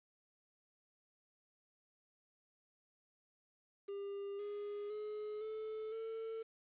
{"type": "tone with pitch steps", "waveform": "triangle", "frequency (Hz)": [400, 411.5, 423.3, 435.4, 447.9], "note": ["G4", "G#4", "G#4", "A4", "A4"], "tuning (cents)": [35, -16, 33, -18, 31], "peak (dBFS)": -39, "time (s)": [3.88, 6.43], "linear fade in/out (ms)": 10, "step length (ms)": 510, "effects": ["resampled to 8000 Hz", "11-bit"]}